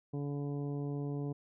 harmonic tone, 143.1 Hz, D3, 45 cents flat, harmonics 1 / 2 / 3 / 4 / 5 / 6 / 7, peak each -36 / -40 / -43 / -54 / -53 / -61 / -59 dBFS, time 0.13-1.33 s, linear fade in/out 10 ms, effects none

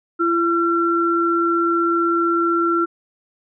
sine tone pair together, 338.2 / 1357.9 Hz, E4 / F6, +44 / -49 cents, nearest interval 2 octaves, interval 2407 cents, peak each -18 dBFS, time 0.19-2.86 s, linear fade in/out 20 ms, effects none

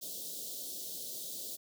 white band-stop noise, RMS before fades -42 dBFS, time 0.01-1.57 s, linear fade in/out 20 ms, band 640 to 3400 Hz, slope 48 dB/octave, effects high-pass 200 Hz 12 dB/octave

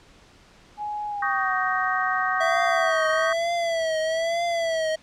sine tone with pitch glide, 837 to 745.7 Hz, G#5 to F#5, +13 to +13 cents, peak -27 dBFS, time 0.77-2.93 s, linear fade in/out 50 ms, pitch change -200 cents, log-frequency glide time 1.08-1.54 s
sine chord, Eb dominant seventh, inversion third, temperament just, 1120.1 / 1244.5 / 1555.6 / 1866.8 Hz, Db6 / Eb6 / G6 / Bb6, +18 / 0 / -14 / +2 cents, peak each -28 dBFS, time 1.22-3.33 s, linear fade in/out 5 ms
square tone with vibrato, 659.3 Hz, E5, in tune, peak -23 dBFS, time 2.4-4.96 s, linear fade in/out 10 ms, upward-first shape triangle, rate 1.1 Hz, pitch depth 85 cents each way
effects pink hiss -53 dBFS RMS until 5.02 s + low-pass 6000 Hz 12 dB/octave

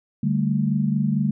sine chord, D suspended fourth, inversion none, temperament just, 146.83 / 195.78 / 220.2 Hz, D3 / G3 / A3, 0 / -2 / +2 cents, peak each -23 dBFS, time 0.23-1.31 s, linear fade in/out 5 ms, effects none

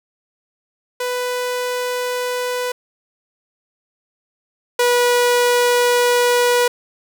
sawtooth tone pair in turn, 495.9 / 487.1 Hz, B4 / B4, +7 / -24 cents, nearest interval unison, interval 31 cents, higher first, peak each -16 / -9 dBFS, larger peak second, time 1-2.72 / 4.79-6.68 s, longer second, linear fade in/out 5 ms, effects none

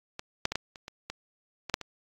clicks, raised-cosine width 0.2 ms, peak -19 / -8 / -14 / -11 / -28 / -23 / -18 / -19 / -6 / -21 dBFS, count 10, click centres 0.194 / 0.454 / 0.52 / 0.556 / 0.758 / 0.881 / 1.1 / 1.697 / 1.741 / 1.813 s, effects AAC 64 kbps

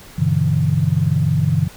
sine chord, E minor seventh, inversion first, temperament equal with one note detuned, 98 / 123.47 / 144.81 / 164.81 Hz, G2 / B2 / D3 / E3, 0 / 0 / -24 / 0 cents, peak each -21 / -22 / -17 / -19 dBFS, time 0.18-1.68 s, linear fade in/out 10 ms, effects pink hiss -41 dBFS RMS until 1.76 s

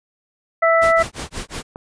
harmonic tone, 660 Hz, E5, 2 cents sharp, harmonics 1 / 2 / 3, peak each -14 / -17 / -19 dBFS, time 0.62-1.03 s, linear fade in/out 10 ms
pink noise with tremolo, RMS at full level -27 dBFS, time 0.81-1.63 s, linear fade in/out 20 ms, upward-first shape sine, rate 5.6 Hz, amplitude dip 100%
click, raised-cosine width 1 ms, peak -19 dBFS, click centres 1.759 s
effects resampled to 22050 Hz

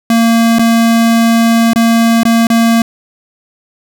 square tone with dropouts, 229.5 Hz, A#3, 27 cents flat, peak -7 dBFS, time 0.1-2.82 s, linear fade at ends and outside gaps 2 ms, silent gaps 0.586-0.593 / 1.734-1.759 / 2.233-2.252 / 2.47-2.501 s, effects none

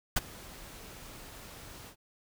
pink noise with ADSR envelope, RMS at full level -24 dBFS, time 0.16-1.96 s, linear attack 8 ms, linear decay 24 ms, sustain -24 dB, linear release 84 ms, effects none

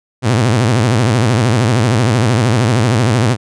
sawtooth tone with vibrato, 116.54 Hz, A#2, in tune, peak -6 dBFS, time 0.22-3.37 s, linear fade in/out 50 ms, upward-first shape sine, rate 13 Hz, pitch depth 200 cents each way, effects resampled to 22050 Hz

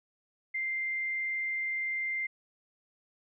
sine tone, 2093 Hz, C7, in tune, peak -30 dBFS, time 0.54-2.27 s, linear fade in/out 10 ms, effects none

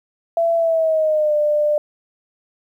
sine tone with pitch glide, 670 to 596.9 Hz, E5 to D5, +28 to +28 cents, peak -14 dBFS, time 0.37-1.78 s, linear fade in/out 2 ms, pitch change -200 cents, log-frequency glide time 0.56-1.36 s, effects 9-bit

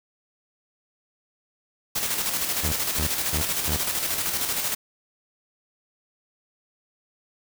white noise with tremolo, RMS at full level -25 dBFS, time 1.95-4.75 s, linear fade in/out 10 ms, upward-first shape square, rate 13 Hz, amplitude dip 40%
sawtooth tone bursts, 75.8 Hz, D#2, 45 cents flat, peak -21 dBFS, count 4, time 2.63-3.772 s, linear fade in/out 10 ms, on 98 ms, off 250 ms
effects none

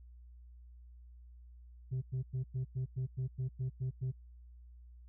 sine tone bursts, 129.3 Hz, C3, 20 cents flat, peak -30 dBFS, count 11, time 1.91-4.12 s, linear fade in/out 20 ms, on 110 ms, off 100 ms, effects tanh soft clip ceiling -32 dBFS + added 60 Hz sine -52 dBFS peak until 5.08 s

